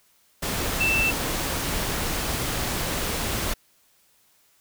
sine tone in noise, 2664 Hz, E7, 18 cents sharp, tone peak -20 dBFS, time 0.8-1.11 s, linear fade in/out 10 ms, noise pink, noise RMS -27 dBFS, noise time 0.42-3.54 s, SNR +4 dB, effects white hiss -62 dBFS RMS until 4.6 s

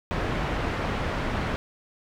pink low-pass noise, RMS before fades -28 dBFS, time 0.11-1.56 s, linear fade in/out 0 ms, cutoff 2200 Hz, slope 12 dB/octave, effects none

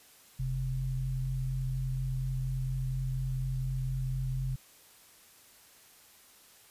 sine tone pair together, 42.21 / 130.81 Hz, E1 / C3, +42 / 0 cents, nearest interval octave + minor sixth, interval 1958 cents, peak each -35 / -31 dBFS, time 0.39-4.56 s, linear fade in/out 10 ms, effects white hiss -58 dBFS RMS until 6.7 s + resampled to 32000 Hz

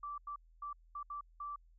sine tone bursts at uneven times, 1165 Hz, D6, 14 cents flat, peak -40 dBFS, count 6, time 0.03-0.18 / 0.27-0.36 / 0.62-0.73 / 0.95-1.03 / 1.1-1.21 / 1.4-1.56 s, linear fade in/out 5 ms, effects added 41 Hz sine -61 dBFS peak until 1.78 s

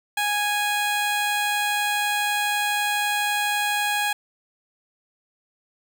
15% pulse tone, 828 Hz, G#5, 5 cents flat, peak -15 dBFS, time 0.17-4.13 s, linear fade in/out 5 ms, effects none

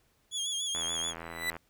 25% pulse tone with vibrato, 3322 Hz, G#7, in tune, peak -27 dBFS, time 0.31-1.14 s, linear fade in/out 50 ms, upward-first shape sine, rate 6.9 Hz, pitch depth 61 cents each way
click train, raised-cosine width 0.5 ms, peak -25 dBFS, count 69, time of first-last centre 0.75-1.566 s, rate 83.3 Hz
35% pulse tone with exponential growth, 1981 Hz, B6, 5 cents sharp, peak -25 dBFS, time 1.2-1.5 s, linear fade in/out 0 ms, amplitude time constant 65 ms
effects pink hiss -70 dBFS RMS until 1.69 s

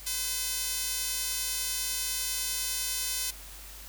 sawtooth tone with high-pass filter, 510 Hz, C5, 44 cents flat, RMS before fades -32 dBFS, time 0.06-3.31 s, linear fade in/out 10 ms, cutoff 5100 Hz, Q 0.61, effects added 50 Hz sine -47 dBFS peak until 3.88 s + white hiss -47 dBFS RMS until 3.88 s

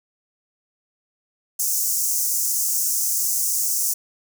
pink high-pass noise, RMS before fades -22 dBFS, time 1.59-3.94 s, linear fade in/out 10 ms, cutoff 5800 Hz, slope 48 dB/octave, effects none

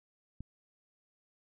click, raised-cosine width 5 ms, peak -30 dBFS, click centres 0.406 s, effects none

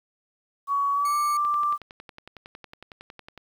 sine tone with pitch glide, 1125 to 1178.9 Hz, C#6 to D6, +25 to +6 cents, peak -21 dBFS, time 0.67-1.78 s, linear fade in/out 50 ms, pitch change +81 cents, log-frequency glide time 0.93-1.16 s
10% pulse tone, 2217 Hz, C#7, in tune, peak -26 dBFS, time 1.05-1.37 s, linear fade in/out 2 ms
click train, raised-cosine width 0.3 ms, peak -26 dBFS, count 22, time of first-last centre 1.45-3.377 s, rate 10.9 Hz
effects 9-bit

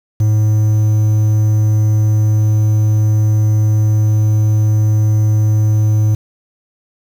triangle tone with quantisation, 107.3 Hz, A2, 43 cents flat, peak -7 dBFS, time 0.2-6.15 s, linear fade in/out 5 ms, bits 6, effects none

